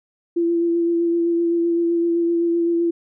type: tone with vibrato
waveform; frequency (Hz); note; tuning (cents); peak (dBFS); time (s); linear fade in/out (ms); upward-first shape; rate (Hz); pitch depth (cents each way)
sine; 339.2; E4; +50; -16; 0.36-2.91; 10; sine; 7.8; 16
effects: none